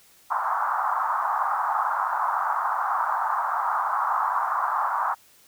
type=band-pass noise; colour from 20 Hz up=white; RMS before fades=-25 dBFS; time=0.3-5.15 s; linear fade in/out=20 ms; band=780 to 1300 Hz; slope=48 dB/octave; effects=white hiss -56 dBFS RMS until 5.47 s